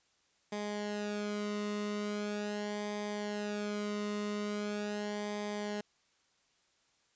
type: tone with flanger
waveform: sawtooth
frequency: 207.7 Hz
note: G#3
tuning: in tune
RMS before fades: -37 dBFS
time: 0.52-5.81 s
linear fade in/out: 5 ms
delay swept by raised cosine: 0.72 to 1.25 ms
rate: 0.41 Hz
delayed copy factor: -0.7
effects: white hiss -72 dBFS RMS until 7.15 s + resampled to 16000 Hz